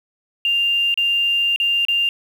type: tone with dropouts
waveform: sine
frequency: 2794 Hz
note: F7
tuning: in tune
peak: -15 dBFS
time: 0.45-2.09 s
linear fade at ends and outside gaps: 1 ms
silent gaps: 0.942-0.975 / 1.561-1.6 / 1.851-1.884 s
effects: 7-bit